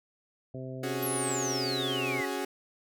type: harmonic tone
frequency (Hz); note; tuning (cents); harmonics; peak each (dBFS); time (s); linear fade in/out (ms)
130.1; C3; -9; 1 / 2 / 3 / 4 / 5; -39 / -42 / -44 / -45 / -46; 0.54-2.21; 5
type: chord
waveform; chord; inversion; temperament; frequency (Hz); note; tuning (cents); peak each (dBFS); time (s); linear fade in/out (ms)
sawtooth; C# suspended fourth; none; equal; 277.2 / 370 / 415.3; C#4 / F#4 / G#4; 0 / 0 / 0; -32 / -31 / -33; 0.83-2.45; 5
type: exponential sweep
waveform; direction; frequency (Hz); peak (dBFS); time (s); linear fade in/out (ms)
sine; down; 12000 to 1900; -32; 1.02-2.26; 10
effects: none